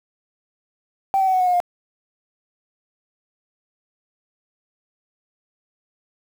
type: tone with pitch steps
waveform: sine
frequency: 778 / 766 / 754.1 / 742.4 / 730.9 / 719.6 / 708.5 Hz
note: G5 / G5 / F#5 / F#5 / F#5 / F#5 / F5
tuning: -13 / -40 / +33 / +6 / -21 / -48 / +25 cents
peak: -14 dBFS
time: 1.14-1.602 s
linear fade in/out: 0 ms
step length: 66 ms
effects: tanh soft clip ceiling -10 dBFS + 7-bit